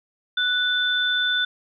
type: tone pair together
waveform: sine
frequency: 1480 / 3525 Hz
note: F#6 / A7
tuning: 0 / +2 cents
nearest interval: octave + minor third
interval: 1502 cents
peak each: -22 dBFS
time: 0.37-1.45 s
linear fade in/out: 5 ms
effects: none

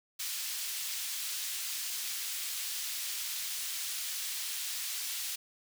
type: high-pass noise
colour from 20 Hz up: pink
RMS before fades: -37 dBFS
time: 0.19-5.36 s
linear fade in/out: 10 ms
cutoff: 3300 Hz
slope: 12 dB/octave
effects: none

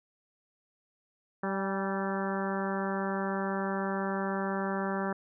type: harmonic tone with a mistuned harmonic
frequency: 194 Hz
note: G3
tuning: 18 cents flat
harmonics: 1 / 2 / 3 / 4 / 5 / 6 / 7 / 8 / 9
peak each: -33 / -36 / -38 / -39 / -40 / -41 / -41 / -42 / -43 dBFS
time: 1.43-5.13 s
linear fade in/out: 5 ms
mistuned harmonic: 4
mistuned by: +31 cents
effects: none

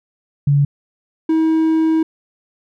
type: tone pair in turn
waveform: sine / triangle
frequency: 142.6 / 320.1 Hz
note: C#3 / D#4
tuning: +49 / +49 cents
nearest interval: octave + major second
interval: 1400 cents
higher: second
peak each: -10 dBFS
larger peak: neither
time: 0.47-0.65 / 1.29-2.03 s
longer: second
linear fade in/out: 5 ms
effects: none

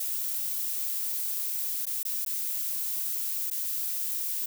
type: noise with dropouts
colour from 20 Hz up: violet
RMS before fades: -31 dBFS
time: 0-4.46 s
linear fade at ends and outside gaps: 5 ms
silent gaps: 1.855-1.866 / 2.031-2.051 / 2.25-2.262 / 3.502-3.511 s
effects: none

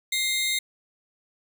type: tone pair together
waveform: sawtooth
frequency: 2100 / 3739 Hz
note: C7 / A#7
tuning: +6 / +4 cents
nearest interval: minor seventh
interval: 998 cents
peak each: -23 dBFS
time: 0.12-0.59 s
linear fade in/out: 5 ms
effects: none

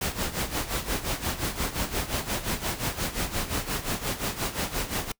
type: noise with tremolo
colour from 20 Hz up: pink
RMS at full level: -27 dBFS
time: 0.01-5.12 s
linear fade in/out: 5 ms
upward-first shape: sine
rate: 5.7 Hz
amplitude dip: 75%
effects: noise-tail reverb RT60 0.1 s tail -25 dB re dry

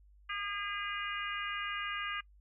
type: harmonic tone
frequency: 406.7 Hz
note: G#4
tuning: 36 cents flat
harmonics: 3 / 4 / 5 / 6 / 7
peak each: -40 / -41 / -42 / -43 / -43 dBFS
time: 0.29-2.21 s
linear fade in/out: 10 ms
effects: noise-tail reverb RT60 0.1 s tail -22 dB re dry + added 50 Hz sine -58 dBFS peak until 2.4 s

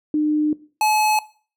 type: tone pair in turn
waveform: sine / square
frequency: 302.6 / 855.9 Hz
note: D#4 / A5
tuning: -48 / -48 cents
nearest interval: octave + tritone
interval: 1800 cents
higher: second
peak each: -16 / -16 dBFS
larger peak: neither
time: 0.14-0.53 / 0.81-1.19 s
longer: first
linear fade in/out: 2 ms
effects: noise-tail reverb RT60 0.4 s tail -19 dB re dry

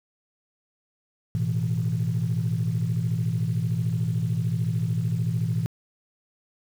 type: chord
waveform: sine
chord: A suspended second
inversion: none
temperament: equal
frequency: 110 / 123.47 / 164.81 Hz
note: A2 / B2 / E3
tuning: 0 / 0 / 0 cents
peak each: -26 dBFS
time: 1.35-5.66 s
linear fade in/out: 0 ms
effects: tanh soft clip ceiling -16 dBFS + 8-bit

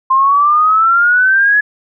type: exponential sweep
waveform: sine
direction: up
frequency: 1046.5 to 1703 Hz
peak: -7 dBFS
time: 0.1-1.61 s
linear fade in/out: 10 ms
effects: none

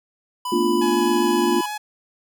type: tone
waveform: square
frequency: 994 Hz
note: B5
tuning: 11 cents sharp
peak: -25 dBFS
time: 0.45-1.66 s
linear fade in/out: 5 ms
type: chord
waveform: sine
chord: B half-diminished seventh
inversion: third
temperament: equal with one note detuned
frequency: 225.1 / 246.9 / 293.7 / 349.2 Hz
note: A3 / B3 / D4 / F4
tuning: +40 / 0 / 0 / 0 cents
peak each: -25 / -25 / -25 / -19 dBFS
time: 0.52-1.61 s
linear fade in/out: 5 ms
type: tone with vibrato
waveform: sawtooth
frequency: 842 Hz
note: G#5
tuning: 24 cents sharp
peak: -23 dBFS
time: 0.81-1.78 s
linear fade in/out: 10 ms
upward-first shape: sine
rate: 7.8 Hz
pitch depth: 9 cents each way
effects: none

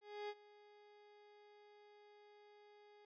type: tone with ADSR envelope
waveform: 30% pulse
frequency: 415.3 Hz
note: G#4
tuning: in tune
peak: -40 dBFS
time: 0.01-3.05 s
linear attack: 280 ms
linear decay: 50 ms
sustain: -20 dB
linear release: 3 ms
effects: resampled to 11025 Hz

